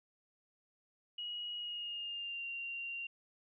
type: tone with pitch glide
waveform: sine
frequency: 2900 to 2767 Hz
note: F#7 to F7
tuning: -35 to -17 cents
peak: -39 dBFS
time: 1.18-3.07 s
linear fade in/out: 5 ms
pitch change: -82 cents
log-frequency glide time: 1.57-2.46 s
effects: none